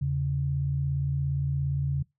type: tone pair together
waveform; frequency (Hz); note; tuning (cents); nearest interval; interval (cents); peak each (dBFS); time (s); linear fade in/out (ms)
sine; 81.31 / 138.59; E2 / C#3; -23 / 0; major sixth; 923; -32 / -25; 0.01-2.03; 10
effects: noise-tail reverb RT60 0.2 s tail -24 dB re dry